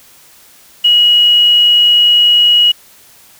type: tone with quantisation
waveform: sine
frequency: 2905 Hz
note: F#7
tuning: 32 cents flat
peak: -5 dBFS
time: 0.84-2.72 s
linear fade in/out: 10 ms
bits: 5
effects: white hiss -43 dBFS RMS until 3.39 s